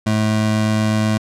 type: tone pair together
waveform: square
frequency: 108.1 / 216.2 Hz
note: A2 / A3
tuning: -30 / -30 cents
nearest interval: octave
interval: 1200 cents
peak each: -19 / -18 dBFS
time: 0.06-1.18 s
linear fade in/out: 10 ms
effects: low-pass 9000 Hz 12 dB/octave